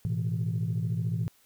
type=chord; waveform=sine; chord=A suspended second; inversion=none; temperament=just; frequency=110 / 123.75 / 165 Hz; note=A2 / B2 / E3; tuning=0 / +4 / +2 cents; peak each=-29 / -31 / -30 dBFS; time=0.05-1.28 s; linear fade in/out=0 ms; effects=tanh soft clip ceiling -21 dBFS + white hiss -63 dBFS RMS until 1.45 s